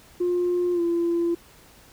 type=tone with pitch glide; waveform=sine; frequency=354.5 to 340.8 Hz; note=F4 to F4; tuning=+26 to -42 cents; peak=-19 dBFS; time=0.2-1.35 s; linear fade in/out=10 ms; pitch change=-68 cents; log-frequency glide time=0.73-0.81 s; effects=tanh soft clip ceiling -17 dBFS + pink hiss -52 dBFS RMS until 1.92 s

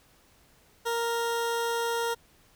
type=tone; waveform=20% pulse; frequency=466 Hz; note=A#4; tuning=1 cent flat; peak=-22 dBFS; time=0.85-2.15 s; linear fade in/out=20 ms; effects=pink hiss -61 dBFS RMS until 2.55 s

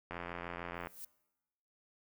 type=click train; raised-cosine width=0.5 ms; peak=-26 dBFS; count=67; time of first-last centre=0.11-0.871 s; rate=86.7 Hz
type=noise with exponential growth; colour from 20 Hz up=violet; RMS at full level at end=-43 dBFS; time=0.74-1.05 s; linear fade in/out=5 ms; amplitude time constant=67 ms
effects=noise-tail reverb RT60 1.0 s tail -22 dB re dry

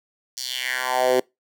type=tone with high-pass filter sweep; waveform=10% pulse; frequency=127.6 Hz; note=C3; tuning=43 cents flat; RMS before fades=-23 dBFS; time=0.37-1.2 s; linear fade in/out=5 ms; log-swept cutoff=5500 to 370 Hz; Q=3.1; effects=noise-tail reverb RT60 0.2 s tail -24 dB re dry

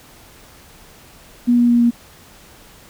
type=tone with pitch steps; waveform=sine; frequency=241.4 / 239.9 / 238.4 / 236.8 Hz; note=B3 / A#3 / A#3 / A#3; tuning=-39 / +50 / +39 / +27 cents; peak=-10 dBFS; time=1.47-1.91 s; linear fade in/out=20 ms; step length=110 ms; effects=pink hiss -45 dBFS RMS until 2.89 s

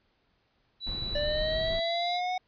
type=tone with pitch glide; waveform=sine; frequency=3946 to 3914 Hz; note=B7 to B7; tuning=-2 to -16 cents; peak=-33 dBFS; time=0.8-2.21 s; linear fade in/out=50 ms; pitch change=-14 cents; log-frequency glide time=1.45-1.68 s
type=noise; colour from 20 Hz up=brown; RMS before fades=-36 dBFS; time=0.86-1.8 s; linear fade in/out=10 ms
type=linear sweep; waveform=square; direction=up; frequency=584 to 740 Hz; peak=-29 dBFS; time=1.15-2.38 s; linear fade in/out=5 ms
effects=pink hiss -71 dBFS RMS until 2.47 s + resampled to 11025 Hz

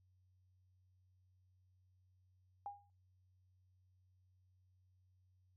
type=tone with exponential decay; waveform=sine; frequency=811 Hz; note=G#5; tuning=41 cents flat; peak=-40 dBFS; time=2.66-2.9 s; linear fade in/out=1 ms; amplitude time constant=52 ms; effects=noise-tail reverb RT60 0.3 s tail -23 dB re dry + added 92 Hz sine -70 dBFS peak until 5.56 s

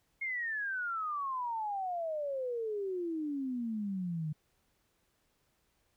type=exponential sweep; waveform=sine; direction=down; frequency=2167 to 149.5 Hz; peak=-33 dBFS; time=0.21-4.33 s; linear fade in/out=10 ms; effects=pink hiss -75 dBFS RMS until 5.96 s

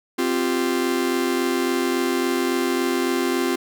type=chord; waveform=45% pulse; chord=C suspended fourth; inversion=none; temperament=just; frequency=261.6 / 348.8 / 392.4 Hz; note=C4 / F4 / G4; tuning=0 / -2 / +2 cents; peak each=-24 / -23 / -27 dBFS; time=0.18-3.56 s; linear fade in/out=10 ms; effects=none

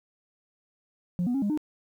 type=tone with pitch steps; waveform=sine; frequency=177.2 / 244.8 / 273.5 / 204.3 / 303.4 Hz; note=F3 / B3 / C#4 / G#3 / D#4; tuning=+25 / -15 / -23 / -28 / -44 cents; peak=-22 dBFS; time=1.19-1.575 s; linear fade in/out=0 ms; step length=77 ms; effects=tanh soft clip ceiling -22 dBFS + 10-bit

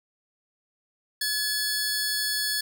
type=tone cluster; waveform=sawtooth; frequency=1703 / 4408 / 5220 Hz; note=G#6 / C#8 / E8; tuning=+43 / -11 / -18 cents; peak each=-26 / -25 / -31 dBFS; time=1.21-2.61 s; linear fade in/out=5 ms; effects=none

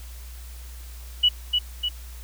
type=tone with echo; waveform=sine; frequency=2944 Hz; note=F#7; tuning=9 cents flat; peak=-14 dBFS; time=1.23-1.29 s; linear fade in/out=10 ms; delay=300 ms; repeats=2; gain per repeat=-4 dB; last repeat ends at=1.89 s; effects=added 60 Hz sine -37 dBFS peak until 2.23 s + white hiss -48 dBFS RMS until 2.23 s

